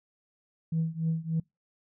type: tone with tremolo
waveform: sine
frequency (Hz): 162.3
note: E3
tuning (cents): -27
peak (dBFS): -22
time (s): 0.72-1.4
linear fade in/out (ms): 5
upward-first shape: triangle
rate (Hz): 3.4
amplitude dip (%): 95
effects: noise-tail reverb RT60 0.2 s tail -26 dB re dry + tanh soft clip ceiling -21 dBFS